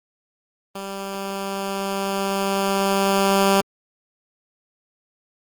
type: tone with level ramp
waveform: 10% pulse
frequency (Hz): 196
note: G3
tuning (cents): 0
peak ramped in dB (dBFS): -21 to -6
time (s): 0.75-3.61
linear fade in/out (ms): 5
effects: Opus 24 kbps